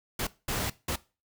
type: noise bursts at uneven times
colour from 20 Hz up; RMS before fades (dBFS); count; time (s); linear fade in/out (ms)
pink; -31; 3; 0.19-0.27 / 0.48-0.7 / 0.88-0.96; 5
effects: noise-tail reverb RT60 0.3 s tail -19 dB re dry